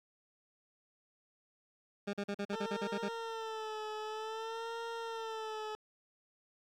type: tone bursts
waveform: 20% pulse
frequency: 202.1 Hz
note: G#3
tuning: 47 cents flat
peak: -30 dBFS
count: 10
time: 2.07-3.088 s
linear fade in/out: 10 ms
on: 64 ms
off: 42 ms
type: tone with vibrato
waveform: 20% pulse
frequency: 445.2 Hz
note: A4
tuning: 20 cents sharp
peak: -34 dBFS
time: 2.53-5.75 s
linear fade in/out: 0 ms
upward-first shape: sine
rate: 0.54 Hz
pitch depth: 64 cents each way
effects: low-pass 5000 Hz 12 dB/octave + 11-bit